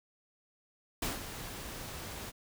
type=noise with ADSR envelope; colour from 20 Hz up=pink; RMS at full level=-33 dBFS; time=1.02-2.32 s; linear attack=5 ms; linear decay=160 ms; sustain=-10 dB; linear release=31 ms; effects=none